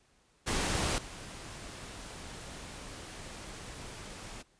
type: noise with level steps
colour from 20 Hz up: pink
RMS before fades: -31 / -45 dBFS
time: 0.46-4.43 s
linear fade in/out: 20 ms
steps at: 0.98 s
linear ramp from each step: 2 ms
effects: pink hiss -68 dBFS RMS until 4.59 s + resampled to 22050 Hz